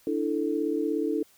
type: chord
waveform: sine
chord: D suspended second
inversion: none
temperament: just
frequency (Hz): 293.7 / 330.4 / 440.5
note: D4 / E4 / A4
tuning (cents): 0 / +4 / +2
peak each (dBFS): -29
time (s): 0.07-1.23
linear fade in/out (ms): 2
effects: white hiss -60 dBFS RMS until 1.37 s